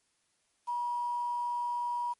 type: tone with quantisation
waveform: sine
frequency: 963 Hz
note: B5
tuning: 44 cents flat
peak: -30 dBFS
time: 0.67-2.14 s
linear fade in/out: 20 ms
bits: 9
effects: white hiss -74 dBFS RMS until 2.19 s + MP3 48 kbps